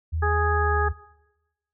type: tone with pitch glide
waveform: sine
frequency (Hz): 80.4 to 76.95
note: E2 to D#2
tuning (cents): -43 to -19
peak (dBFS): -23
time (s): 0.12-0.93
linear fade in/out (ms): 20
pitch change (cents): -76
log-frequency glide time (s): 0.51-0.78
type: harmonic tone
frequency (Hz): 415.3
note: G#4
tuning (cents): 0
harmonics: 1 / 2 / 3 / 4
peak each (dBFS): -27 / -27 / -27 / -27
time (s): 0.22-0.89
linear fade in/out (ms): 10
effects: noise-tail reverb RT60 1.0 s tail -21 dB re dry